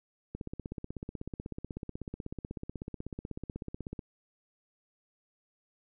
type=click train; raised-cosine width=3 ms; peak=-25 dBFS; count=60; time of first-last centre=0.35-3.992 s; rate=16.2 Hz; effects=none